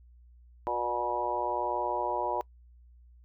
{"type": "harmonic tone with a mistuned harmonic", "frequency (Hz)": 121, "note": "B2", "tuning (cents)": -35, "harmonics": [3, 4, 5, 6, 7, 8], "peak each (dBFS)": [-37, -38, -35, -38, -35, -32], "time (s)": [0.67, 2.41], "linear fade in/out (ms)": 0, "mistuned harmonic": 5, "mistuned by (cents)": -19, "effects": ["noise-tail reverb RT60 0.1 s tail -24 dB re dry", "added 60 Hz sine -53 dBFS peak until 3.24 s"]}